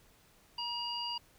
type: harmonic tone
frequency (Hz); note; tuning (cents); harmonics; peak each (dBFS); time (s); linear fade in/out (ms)
952; A#5; +36; 1 / 3 / 5; -40 / -39 / -39; 0.58-1.18; 5
effects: pink hiss -64 dBFS RMS until 1.38 s